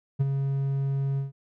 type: tone with ADSR envelope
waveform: triangle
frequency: 137.4 Hz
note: C#3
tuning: 15 cents flat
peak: -16 dBFS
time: 0.19-1.32 s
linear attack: 20 ms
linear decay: 26 ms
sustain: -6 dB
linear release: 140 ms
effects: none